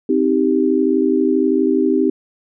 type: chord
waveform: sine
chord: C minor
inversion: none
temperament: just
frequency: 261.6 / 314 / 392.4 Hz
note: C4 / Eb4 / G4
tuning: 0 / +16 / +2 cents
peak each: -17 dBFS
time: 0.09-2.1 s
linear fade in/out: 5 ms
effects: none